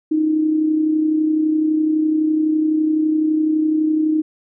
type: tone with amplitude modulation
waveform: sine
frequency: 311.1 Hz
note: D#4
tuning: in tune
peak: -12 dBFS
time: 0.11-4.22 s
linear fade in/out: 10 ms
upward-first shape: sine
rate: 31.9 Hz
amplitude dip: 45%
effects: none